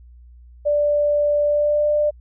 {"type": "tone with pitch glide", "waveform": "sine", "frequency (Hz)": [587.3, 595.2], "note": ["D5", "D5"], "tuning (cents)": [0, 23], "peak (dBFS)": -15, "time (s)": [0.65, 2.11], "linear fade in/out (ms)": 20, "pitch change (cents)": 23, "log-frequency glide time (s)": [1.45, 1.89], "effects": ["added 60 Hz sine -42 dBFS peak until 2.2 s"]}